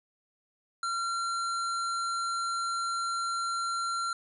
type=tone; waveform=square; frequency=1370 Hz; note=F6; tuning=34 cents flat; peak=-30 dBFS; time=0.83-4.13 s; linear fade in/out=2 ms; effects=resampled to 24000 Hz + 12-bit